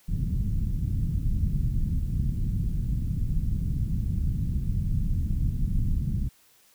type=low-pass noise; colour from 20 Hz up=pink; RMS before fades=-26 dBFS; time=0.08-6.29 s; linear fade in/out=10 ms; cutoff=180 Hz; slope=24 dB/octave; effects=white hiss -60 dBFS RMS until 6.74 s